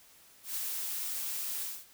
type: noise with ADSR envelope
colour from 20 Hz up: blue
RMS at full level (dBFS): -34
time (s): 0.43-1.86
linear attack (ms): 140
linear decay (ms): 16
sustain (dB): -2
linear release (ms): 240
effects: white hiss -59 dBFS RMS until 1.93 s